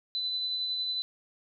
sine tone with tremolo, 4006 Hz, B7, 24 cents sharp, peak -28 dBFS, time 0.15-1.02 s, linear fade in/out 0 ms, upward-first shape sine, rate 11 Hz, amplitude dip 25%, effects none

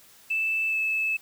triangle tone with pitch glide, 2637 to 2611 Hz, E7 to E7, 0 to -17 cents, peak -20 dBFS, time 0.3-1.17 s, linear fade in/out 10 ms, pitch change -17 cents, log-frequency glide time 0.68-0.77 s, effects tanh soft clip ceiling -21 dBFS + white hiss -54 dBFS RMS until 1.21 s

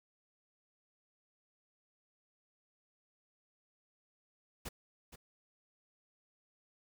pink noise with echo, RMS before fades -42 dBFS, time 4.65-4.69 s, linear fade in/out 10 ms, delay 470 ms, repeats 1, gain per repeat -11 dB, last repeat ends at 5.16 s, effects none

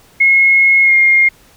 sine tone with pitch glide, 2166 to 2129 Hz, C#7 to C7, -41 to +30 cents, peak -6 dBFS, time 0.2-1.29 s, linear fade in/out 10 ms, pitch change -29 cents, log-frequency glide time 0.83-0.94 s, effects pink hiss -47 dBFS RMS until 1.56 s

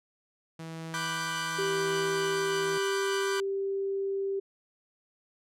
sawtooth tone with tremolo, 162.7 Hz, E3, 22 cents flat, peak -33 dBFS, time 0.59-2.78 s, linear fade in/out 5 ms, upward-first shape triangle, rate 0.92 Hz, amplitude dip 45%
sawtooth chord, G major seventh, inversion first, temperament equal, 987.8 / 1174.7 / 1480 / 1568 Hz, B5 / D6 / F#6 / G6, 0 / 0 / 0 / 0 cents, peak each -33 dBFS, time 0.94-3.4 s, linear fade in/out 0 ms
sine tone, 392 Hz, G4, in tune, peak -28 dBFS, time 1.58-4.4 s, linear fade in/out 10 ms
effects low-pass 10000 Hz 12 dB/octave

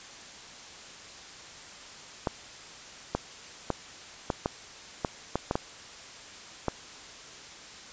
clicks, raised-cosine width 1 ms, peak -12 dBFS, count 10, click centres 2.272 / 3.15 / 3.703 / 4.302 / 4.459 / 5.048 / 5.356 / 5.511 / 5.555 / 6.683 s, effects white hiss -46 dBFS RMS until 7.92 s + resampled to 16000 Hz

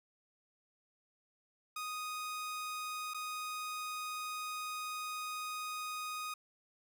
sawtooth tone with dropouts, 1244.5 Hz, D#6, in tune, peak -35 dBFS, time 1.76-6.34 s, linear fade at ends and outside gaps 5 ms, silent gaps 3.137-3.144 s, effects none

